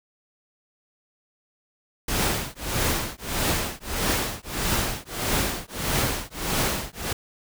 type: noise with tremolo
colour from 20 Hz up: pink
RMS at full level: -22 dBFS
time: 2.08-7.13 s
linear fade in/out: 5 ms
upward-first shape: triangle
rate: 1.6 Hz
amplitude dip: 100%
effects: none

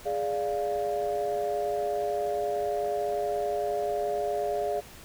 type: chord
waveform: sine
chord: D diminished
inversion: second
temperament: equal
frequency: 415.3 / 587.3 / 698.5 Hz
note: Ab4 / D5 / F5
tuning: 0 / 0 / 0 cents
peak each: -30 dBFS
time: 0.05-4.81 s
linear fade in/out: 20 ms
effects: tanh soft clip ceiling -19 dBFS + pink hiss -48 dBFS RMS until 5.04 s

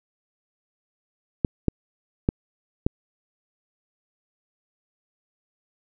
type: clicks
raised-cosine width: 3 ms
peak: -6 dBFS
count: 4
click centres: 1.448 / 1.683 / 2.289 / 2.865 s
effects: none

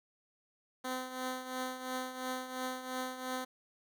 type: tone with tremolo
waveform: 10% pulse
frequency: 256.4 Hz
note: C4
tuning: 35 cents flat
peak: -26 dBFS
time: 0.84-3.45 s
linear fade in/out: 10 ms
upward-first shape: triangle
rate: 2.9 Hz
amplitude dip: 70%
effects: none

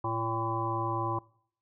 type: harmonic tone with a mistuned harmonic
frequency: 113.4 Hz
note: A#2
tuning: 47 cents flat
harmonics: 1 / 3 / 5 / 7 / 9 / 10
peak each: -35 / -36 / -41 / -37 / -33 / -39 dBFS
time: 0.04-1.19 s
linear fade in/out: 5 ms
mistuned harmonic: 9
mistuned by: -17 cents
effects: noise-tail reverb RT60 0.6 s tail -22 dB re dry

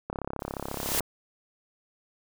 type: click train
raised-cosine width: 1 ms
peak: -18 dBFS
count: 32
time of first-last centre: 0.1-1.006 s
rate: 34.2 Hz
type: noise with exponential growth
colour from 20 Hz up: white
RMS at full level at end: -25 dBFS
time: 0.4-1 s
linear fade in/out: 2 ms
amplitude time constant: 130 ms
effects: none

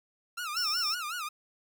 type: tone with vibrato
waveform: sawtooth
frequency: 1321 Hz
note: E6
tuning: 3 cents sharp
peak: -30 dBFS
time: 0.37-1.29 s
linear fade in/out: 10 ms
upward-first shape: sine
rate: 5.4 Hz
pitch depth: 180 cents each way
type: tone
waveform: square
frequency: 5390 Hz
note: E8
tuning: 38 cents sharp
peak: -29 dBFS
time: 0.56-0.95 s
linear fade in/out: 10 ms
effects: 11-bit

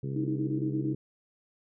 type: harmonic tone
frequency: 67.8 Hz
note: C#2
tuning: 38 cents flat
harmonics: 2 / 3 / 4 / 5 / 6 / 7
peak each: -32 / -40 / -44 / -43 / -42 / -51 dBFS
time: 0.03-0.95 s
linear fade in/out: 5 ms
type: tone bursts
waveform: sine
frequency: 314.2 Hz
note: D#4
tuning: 17 cents sharp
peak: -28 dBFS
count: 7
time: 0.16-0.93 s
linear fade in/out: 5 ms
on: 86 ms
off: 28 ms
effects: none

